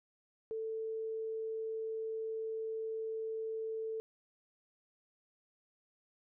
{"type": "tone", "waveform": "sine", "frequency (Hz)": 443.6, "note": "A4", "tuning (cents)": 14, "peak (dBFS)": -36, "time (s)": [0.51, 4], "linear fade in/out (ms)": 0, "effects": []}